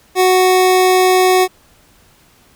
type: tone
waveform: 25% pulse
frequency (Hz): 370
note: F#4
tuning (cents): 0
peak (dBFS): -5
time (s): 0.15-1.48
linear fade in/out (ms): 50
effects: pink hiss -50 dBFS RMS until 2.55 s